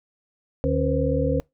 sine tone cluster, 75.7 / 150.8 / 273.3 / 483.7 / 523 Hz, D#2 / D3 / C#4 / B4 / C5, -47 / +46 / -24 / -36 / -1 cents, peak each -26 dBFS, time 0.64-1.4 s, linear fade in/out 0 ms, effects noise-tail reverb RT60 0.2 s tail -25 dB re dry

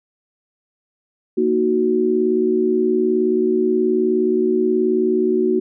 sine chord, D# minor, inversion second, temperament equal, 233.1 / 311.1 / 370 Hz, A#3 / D#4 / F#4, 0 / 0 / 0 cents, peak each -21 / -22 / -16 dBFS, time 1.37-5.6 s, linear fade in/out 10 ms, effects none

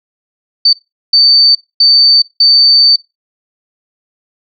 sine tone bursts at uneven times, 4568 Hz, D8, 49 cents flat, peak -4 dBFS, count 4, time 0.65-0.73 / 1.13-1.55 / 1.8-2.22 / 2.4-2.96 s, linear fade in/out 5 ms, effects noise-tail reverb RT60 0.2 s tail -18 dB re dry

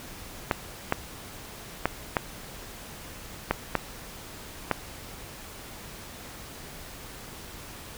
clicks, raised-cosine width 0.5 ms, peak -7 dBFS, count 7, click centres 0.512 / 0.924 / 1.856 / 2.168 / 3.51 / 3.753 / 4.713 s, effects pink hiss -43 dBFS RMS until 7.97 s

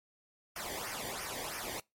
pink noise with flanger, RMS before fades -40 dBFS, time 0.56-1.8 s, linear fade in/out 2 ms, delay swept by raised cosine 0.25 to 0.77 ms, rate 3 Hz, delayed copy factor -0.8, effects noise-tail reverb RT60 0.2 s tail -24 dB re dry + MP3 64 kbps

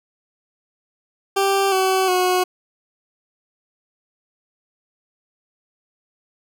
20% pulse tone with pitch steps, 392 / 378.4 / 365.3 Hz, G4 / F#4 / F#4, 0 / +39 / -22 cents, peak -11 dBFS, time 1.36-2.44 s, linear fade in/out 10 ms, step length 360 ms, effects none

